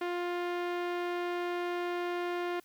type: tone with low-pass filter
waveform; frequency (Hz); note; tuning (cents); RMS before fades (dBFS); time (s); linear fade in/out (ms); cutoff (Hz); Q
sawtooth; 351.6; F4; +12; -34; 0.01-2.6; 5; 2600; 0.92
effects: white hiss -64 dBFS RMS until 2.64 s